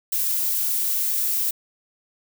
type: noise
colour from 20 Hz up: violet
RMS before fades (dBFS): -23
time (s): 0.12-1.51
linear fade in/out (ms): 5
effects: none